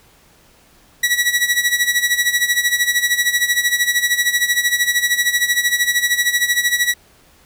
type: tone with tremolo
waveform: sawtooth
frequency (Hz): 1935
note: B6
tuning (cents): -36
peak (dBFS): -8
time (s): 1.03-6.94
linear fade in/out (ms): 5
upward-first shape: sine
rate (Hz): 13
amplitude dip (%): 75
effects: pink hiss -51 dBFS RMS until 7.45 s